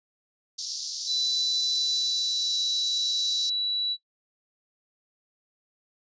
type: band-pass noise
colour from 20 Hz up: white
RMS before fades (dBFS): -34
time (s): 0.58-3.5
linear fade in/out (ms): 10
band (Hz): 4200 to 6100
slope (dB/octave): 48
type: tone with pitch glide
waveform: sine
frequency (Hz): 3983 to 3933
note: B7 to B7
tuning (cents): +14 to -8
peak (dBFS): -25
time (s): 1.06-3.97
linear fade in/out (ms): 50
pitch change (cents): -22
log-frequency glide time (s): 1.71-2.61
effects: noise-tail reverb RT60 0.1 s tail -19 dB re dry + resampled to 16000 Hz